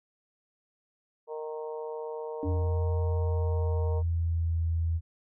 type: harmonic tone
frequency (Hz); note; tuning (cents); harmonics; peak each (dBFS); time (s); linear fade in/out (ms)
154.7; D#3; -10; 3 / 4 / 5 / 6 / 7; -35 / -42 / -49 / -43 / -53; 1.27-4.03; 50
type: tone with exponential decay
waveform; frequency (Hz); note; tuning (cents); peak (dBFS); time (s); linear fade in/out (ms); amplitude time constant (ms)
sine; 290; D4; -22; -29; 2.43-2.83; 1; 86
type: tone with pitch glide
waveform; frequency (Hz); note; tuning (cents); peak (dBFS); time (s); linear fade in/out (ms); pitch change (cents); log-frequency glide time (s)
sine; 86 to 82.59; F2 to E2; -26 to +4; -25; 2.44-5.01; 50; -70; 3.18-4.61
effects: none